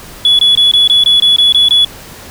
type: tone bursts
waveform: sine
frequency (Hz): 3404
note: G#7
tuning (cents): +42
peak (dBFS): -3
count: 10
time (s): 0.25-1.848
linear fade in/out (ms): 2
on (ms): 140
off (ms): 22
effects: tanh soft clip ceiling -2 dBFS + pink hiss -32 dBFS RMS until 2.3 s